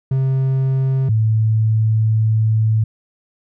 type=tone pair in turn; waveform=triangle / sine; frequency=133 / 109.98 Hz; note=C3 / A2; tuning=+29 / 0 cents; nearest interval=minor third; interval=329 cents; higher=first; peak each=-12 dBFS; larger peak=neither; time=0.11-1.09 / 1.09-2.84 s; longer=second; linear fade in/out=5 ms; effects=none